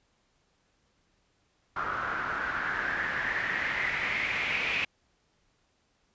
white noise with low-pass filter sweep, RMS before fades -31 dBFS, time 1.76-4.85 s, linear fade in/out 5 ms, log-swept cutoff 1300 to 2500 Hz, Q 5.8, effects pink hiss -71 dBFS RMS until 6.14 s + resampled to 16000 Hz

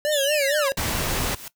square tone with vibrato, 576 Hz, D5, 34 cents flat, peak -21 dBFS, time 0.05-0.72 s, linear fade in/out 0 ms, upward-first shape sine, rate 4.3 Hz, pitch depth 99 cents each way
sawtooth linear sweep, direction down, 3729 to 939 Hz, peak -21 dBFS, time 0.11-0.7 s, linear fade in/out 20 ms
pink noise, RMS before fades -25 dBFS, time 0.77-1.35 s, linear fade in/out 5 ms
white noise with exponential growth, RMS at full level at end -35 dBFS, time 0.97-1.48 s, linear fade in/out 2 ms, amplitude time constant 110 ms
effects noise-tail reverb RT60 0.1 s tail -18 dB re dry

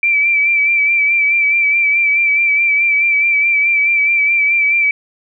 sine tone with vibrato, 2329 Hz, D7, 15 cents flat, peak -10 dBFS, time 0.03-4.91 s, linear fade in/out 2 ms, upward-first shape sine, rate 4.7 Hz, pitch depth 37 cents each way, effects none

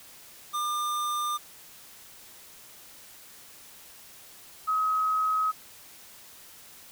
square / sine tone pair in turn, 1200 / 1271.4 Hz, D6 / D#6, +37 / +37 cents, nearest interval minor second, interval 100 cents, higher second, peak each -28 / -23 dBFS, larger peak second, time 0.53-1.38 / 4.67-5.52 s, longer neither, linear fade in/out 20 ms, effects white hiss -50 dBFS RMS until 6.91 s

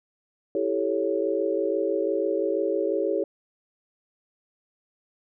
sine chord, A dominant seventh, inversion second, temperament equal with one note detuned, 329.6 / 392 / 438 / 554.4 Hz, E4 / G4 / A4 / C#5, 0 / 0 / -8 / 0 cents, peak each -29 / -27 / -28 / -28 dBFS, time 0.55-3.24 s, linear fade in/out 2 ms, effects none

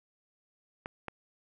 clicks, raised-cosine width 0.5 ms, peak -22 dBFS, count 2, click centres 0.859 / 1.083 s, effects none

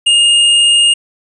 square tone, 2837 Hz, F7, 27 cents sharp, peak -7 dBFS, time 0.06-0.94 s, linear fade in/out 10 ms, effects resampled to 24000 Hz

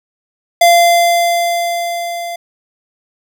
square tone with level ramp, 689 Hz, F5, 24 cents flat, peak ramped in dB -5 to -22 dBFS, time 0.61-2.36 s, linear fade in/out 5 ms, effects none

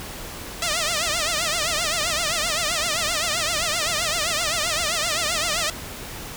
5% pulse tone with vibrato, 647 Hz, E5, 32 cents flat, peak -10 dBFS, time 0.62-5.7 s, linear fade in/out 2 ms, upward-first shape triangle, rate 7.7 Hz, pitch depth 180 cents each way, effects pink hiss -35 dBFS RMS until 6.36 s

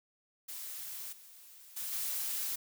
blue noise with level steps, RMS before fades -43 / -55 / -39 / -36 dBFS, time 0.48-2.56 s, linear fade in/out 10 ms, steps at 1.12 / 1.76 / 1.92 s, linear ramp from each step 10 ms, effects none

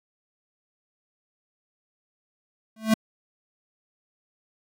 square tone with exponential growth, 220 Hz, A3, in tune, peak -14 dBFS, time 2.76-2.94 s, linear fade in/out 5 ms, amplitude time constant 37 ms, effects AAC 64 kbps

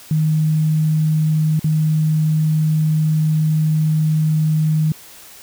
sine tone with dropouts, 155.6 Hz, D#3, in tune, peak -13 dBFS, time 0.11-4.92 s, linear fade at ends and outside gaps 2 ms, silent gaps 1.594-1.643 s, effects white hiss -41 dBFS RMS until 5.42 s

